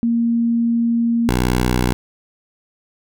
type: tone pair in turn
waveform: sine / 10% pulse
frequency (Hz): 233.1 / 61.74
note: A#3 / B1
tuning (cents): 0 / 0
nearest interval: octave + major seventh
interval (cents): 2300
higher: first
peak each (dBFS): -14 / -7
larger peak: second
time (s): 0.03-1.29 / 1.29-1.93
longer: first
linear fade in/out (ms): 0
effects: none